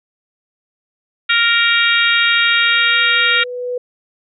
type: harmonic tone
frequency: 466.2 Hz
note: A#4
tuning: in tune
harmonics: 3 / 4 / 5 / 6 / 7 / 8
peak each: -16 / -18 / -17 / -20 / -21 / -19 dBFS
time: 1.29-3.44 s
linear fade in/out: 10 ms
type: tone with exponential growth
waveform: sine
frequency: 493.9 Hz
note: B4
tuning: in tune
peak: -17 dBFS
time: 2.03-3.78 s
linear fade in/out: 5 ms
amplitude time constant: 380 ms
effects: none